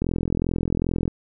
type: click train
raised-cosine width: 3 ms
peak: -10 dBFS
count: 46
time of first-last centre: 0.02-1.079 s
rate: 42.5 Hz
effects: none